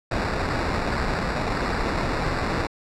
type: noise with sample-and-hold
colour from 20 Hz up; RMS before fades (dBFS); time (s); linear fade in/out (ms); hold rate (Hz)
pink; -25; 0.11-2.67; 5; 3150
effects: low-pass 5000 Hz 12 dB/octave